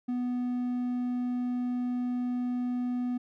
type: tone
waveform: triangle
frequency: 246.9 Hz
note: B3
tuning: in tune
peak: -26 dBFS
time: 0.08-3.18 s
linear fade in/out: 10 ms
effects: none